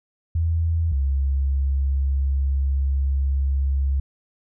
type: tone pair in turn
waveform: sine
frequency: 82.3 / 68.23 Hz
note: E2 / C#2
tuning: -2 / -27 cents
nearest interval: minor third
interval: 325 cents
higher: first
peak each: -18 dBFS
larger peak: neither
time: 0.35-0.92 / 0.92-4 s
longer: second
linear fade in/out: 5 ms
effects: none